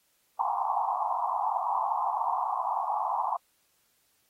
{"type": "band-pass noise", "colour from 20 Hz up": "white", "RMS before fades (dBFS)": -29, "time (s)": [0.39, 3.37], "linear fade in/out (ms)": 5, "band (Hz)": [710, 1100], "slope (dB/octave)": 96, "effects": ["white hiss -70 dBFS RMS until 4.29 s", "AAC 48 kbps"]}